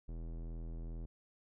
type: tone with low-pass filter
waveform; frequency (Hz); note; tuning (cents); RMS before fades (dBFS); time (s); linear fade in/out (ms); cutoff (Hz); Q
square; 41.2; E1; 0; -43; 0.08-1.06; 10; 410; 0.81
effects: none